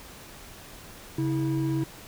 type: tone pair together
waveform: triangle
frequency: 137.5 / 324.4 Hz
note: C#3 / E4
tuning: -14 / -28 cents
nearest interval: octave + minor third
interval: 1486 cents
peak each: -25 dBFS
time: 1.18-1.84 s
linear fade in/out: 5 ms
effects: pink hiss -46 dBFS RMS until 2.07 s